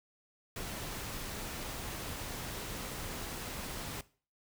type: noise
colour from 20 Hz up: pink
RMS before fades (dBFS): -41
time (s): 0.56-4.01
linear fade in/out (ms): 2
effects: noise-tail reverb RT60 0.4 s tail -19 dB re dry